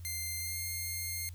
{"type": "tone with pitch glide", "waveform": "5% pulse", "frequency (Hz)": [2094, 2121], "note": ["C7", "C7"], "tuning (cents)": [1, 23], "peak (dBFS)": -26, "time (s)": [0.05, 1.29], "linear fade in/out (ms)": 0, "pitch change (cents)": 22, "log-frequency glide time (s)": [0.39, 0.58], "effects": ["added 87 Hz sine -43 dBFS peak until 1.34 s", "white hiss -63 dBFS RMS until 1.34 s"]}